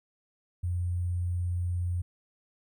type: tone with sample-and-hold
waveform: sine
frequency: 88.3 Hz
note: F2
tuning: 20 cents sharp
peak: -27 dBFS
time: 0.63-2.02 s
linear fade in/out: 10 ms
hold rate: 8820 Hz
effects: none

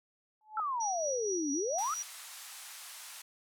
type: tone with exponential growth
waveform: sine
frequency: 860 Hz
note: A5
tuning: 40 cents flat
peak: -31 dBFS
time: 0.41-0.6 s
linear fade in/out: 1 ms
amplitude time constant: 40 ms
type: exponential two-way sweep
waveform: sine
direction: down then up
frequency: 1361 to 270.2 to 1361 Hz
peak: -31 dBFS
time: 0.57-1.94 s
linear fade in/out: 2 ms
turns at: 1.52 s
type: tone with tremolo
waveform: sine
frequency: 5800 Hz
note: F#8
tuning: 35 cents flat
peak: -34 dBFS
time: 0.8-2.03 s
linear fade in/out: 10 ms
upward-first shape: sine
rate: 4.3 Hz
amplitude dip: 45%
type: band-pass noise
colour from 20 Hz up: white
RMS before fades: -48 dBFS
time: 1.78-3.22 s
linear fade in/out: 5 ms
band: 780 to 12000 Hz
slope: 24 dB/octave
effects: none

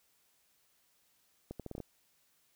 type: accelerating click train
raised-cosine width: 2 ms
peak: -28 dBFS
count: 7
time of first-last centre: 1.51-1.803 s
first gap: 87 ms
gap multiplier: 0.76
effects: white hiss -72 dBFS RMS until 2.55 s

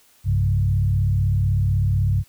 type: tone with frequency modulation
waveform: sine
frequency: 98 Hz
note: G2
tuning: in tune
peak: -16 dBFS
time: 0.24-2.24 s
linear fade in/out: 50 ms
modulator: 36 Hz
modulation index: 1
effects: white hiss -56 dBFS RMS until 2.28 s

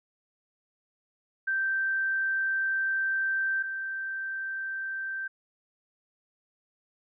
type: tone pair in turn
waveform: sine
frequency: 1563 / 1563 Hz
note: G6 / G6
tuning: -6 / -6 cents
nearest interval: unison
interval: 0 cents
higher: neither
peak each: -25 / -31 dBFS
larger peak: first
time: 1.47-3.63 / 3.63-5.28 s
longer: first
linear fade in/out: 10 ms
effects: none

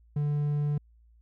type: tone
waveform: triangle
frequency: 146.83 Hz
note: D3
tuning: in tune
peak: -23 dBFS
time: 0.16-0.78 s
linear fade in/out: 5 ms
effects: added 57 Hz sine -56 dBFS peak until 1.21 s

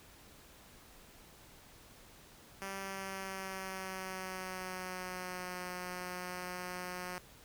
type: tone with pitch glide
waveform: 5% pulse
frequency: 194.6 to 180.52 Hz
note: G3 to F#3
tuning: -12 to -42 cents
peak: -29 dBFS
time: 2.62-7.18 s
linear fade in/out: 0 ms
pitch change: -130 cents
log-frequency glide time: 2.76-5.64 s
effects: pink hiss -58 dBFS RMS until 7.44 s

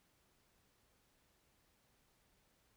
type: silence
effects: pink hiss -75 dBFS RMS until 2.76 s

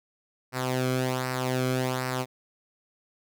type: tone with flanger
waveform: sawtooth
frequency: 128.2 Hz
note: C3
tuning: 35 cents flat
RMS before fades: -28 dBFS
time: 0.52-2.26 s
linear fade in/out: 50 ms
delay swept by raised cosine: 0.29 to 1.1 ms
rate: 1.3 Hz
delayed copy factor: -0.65
effects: none

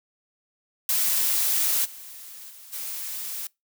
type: noise with level steps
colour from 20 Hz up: blue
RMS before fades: -23 / -42 / -46 / -33 dBFS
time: 0.89-3.47 s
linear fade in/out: 2 ms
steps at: 1.84 / 2.49 / 2.72 s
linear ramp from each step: 20 ms
effects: noise-tail reverb RT60 0.2 s tail -24 dB re dry

